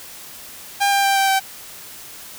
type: tone with pitch steps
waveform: sawtooth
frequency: 801 / 794.1 / 787.2 / 780.4 / 773.7 Hz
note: G5 / G5 / G5 / G5 / G5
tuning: +37 / +22 / +7 / -8 / -23 cents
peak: -11 dBFS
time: 0.8-1.4 s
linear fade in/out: 20 ms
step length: 120 ms
effects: white hiss -38 dBFS RMS until 2.38 s